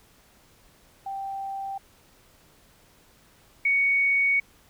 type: tone pair in turn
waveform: sine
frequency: 783 / 2231 Hz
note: G5 / C#7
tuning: -2 / +11 cents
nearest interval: octave + tritone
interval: 1813 cents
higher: second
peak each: -30 / -19 dBFS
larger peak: second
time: 1.06-1.78 / 3.65-4.4 s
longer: second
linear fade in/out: 5 ms
effects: pink hiss -58 dBFS RMS until 4.69 s